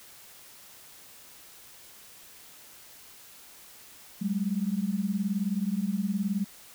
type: beating tone pair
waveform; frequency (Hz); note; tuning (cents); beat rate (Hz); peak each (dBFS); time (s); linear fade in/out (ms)
sine; 190 / 209; F#3 / G#3; +46 / +11; 19; -29; 4.21-6.45; 10
effects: white hiss -51 dBFS RMS until 6.74 s